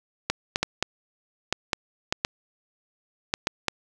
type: clicks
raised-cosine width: 0.2 ms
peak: -5 dBFS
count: 11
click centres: 0.3 / 0.559 / 0.63 / 0.826 / 1.526 / 1.732 / 2.125 / 2.249 / 3.339 / 3.471 / 3.683 s
effects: none